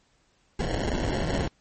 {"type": "noise with sample-and-hold", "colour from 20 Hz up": "pink", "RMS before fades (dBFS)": -27, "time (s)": [0.59, 1.48], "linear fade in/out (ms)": 5, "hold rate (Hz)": 1225, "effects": ["pink hiss -66 dBFS RMS until 1.6 s", "MP3 32 kbps"]}